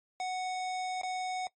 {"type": "tone with dropouts", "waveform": "square", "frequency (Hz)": 740, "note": "F#5", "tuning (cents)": 0, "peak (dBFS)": -33, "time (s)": [0.2, 1.47], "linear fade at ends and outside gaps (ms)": 1, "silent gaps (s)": [1.014, 1.033], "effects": ["noise-tail reverb RT60 0.1 s tail -21 dB re dry", "MP3 32 kbps"]}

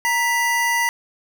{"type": "tone pair together", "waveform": "square", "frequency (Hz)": [935.5, 1975.5], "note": ["A#5", "B6"], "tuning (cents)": [6, 0], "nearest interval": "octave + minor second", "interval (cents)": 1294, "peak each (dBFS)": [-22, -20], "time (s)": [0.05, 0.89], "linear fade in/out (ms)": 0, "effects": []}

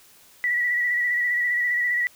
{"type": "tone with vibrato", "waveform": "sine", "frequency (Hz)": 1943, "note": "B6", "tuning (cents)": -29, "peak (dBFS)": -20, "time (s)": [0.44, 2.07], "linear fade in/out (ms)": 0, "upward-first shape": "square", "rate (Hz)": 15, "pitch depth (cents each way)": 26, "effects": ["white hiss -53 dBFS RMS until 2.15 s"]}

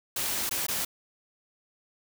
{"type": "noise with dropouts", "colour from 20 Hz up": "white", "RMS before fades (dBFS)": -30, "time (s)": [0.16, 0.85], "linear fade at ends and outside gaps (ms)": 5, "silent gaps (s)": [[0.494, 0.51], [0.667, 0.683]], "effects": []}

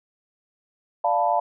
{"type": "chord", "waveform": "sine", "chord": "B half-diminished seventh", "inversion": "first", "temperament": "equal", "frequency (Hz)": [587.3, 698.5, 880, 987.8], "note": ["D5", "F5", "A5", "B5"], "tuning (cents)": [0, 0, 0, 0], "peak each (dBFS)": [-26, -22, -23, -27], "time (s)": [1.04, 1.4], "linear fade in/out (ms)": 5, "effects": []}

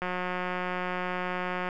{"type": "click train", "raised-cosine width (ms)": 0.5, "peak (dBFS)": -17, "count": 303, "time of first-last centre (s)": [0.02, 1.689], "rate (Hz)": 181, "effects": []}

